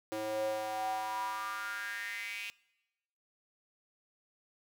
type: tone with high-pass filter sweep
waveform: square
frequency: 108.2 Hz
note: A2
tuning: 29 cents flat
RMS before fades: -37 dBFS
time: 0.12-2.5 s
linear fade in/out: 0 ms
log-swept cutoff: 420 to 2600 Hz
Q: 6.4
effects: noise-tail reverb RT60 1.0 s tail -22 dB re dry